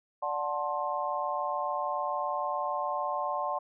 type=chord; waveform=sine; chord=D dominant seventh; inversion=none; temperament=just; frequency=587.3 / 734.2 / 881 / 1057.2 Hz; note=D5 / F#5 / A5 / C6; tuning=0 / -14 / +2 / +18 cents; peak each=-35 / -35 / -35 / -33 dBFS; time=0.22-3.59 s; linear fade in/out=10 ms; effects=none